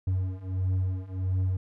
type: beating tone pair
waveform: triangle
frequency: 92.5 / 94 Hz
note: F#2 / F#2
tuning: 0 / +28 cents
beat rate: 1.5 Hz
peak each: -28 / -26 dBFS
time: 0.07-1.57 s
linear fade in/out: 5 ms
effects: none